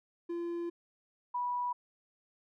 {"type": "tone pair in turn", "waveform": ["triangle", "sine"], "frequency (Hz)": [342.6, 979.1], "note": ["F4", "B5"], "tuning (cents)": [-33, -15], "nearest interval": "octave + tritone", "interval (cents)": 1818, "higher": "second", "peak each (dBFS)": [-32, -31], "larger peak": "second", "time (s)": [[0.29, 0.7], [1.34, 1.73]], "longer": "first", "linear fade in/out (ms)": 10, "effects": []}